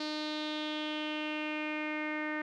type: tone with low-pass filter sweep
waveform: sawtooth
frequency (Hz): 304.8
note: D#4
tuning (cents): -36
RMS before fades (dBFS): -36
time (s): 0-2.42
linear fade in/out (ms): 5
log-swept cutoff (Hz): 4400 to 1900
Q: 4.9
effects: none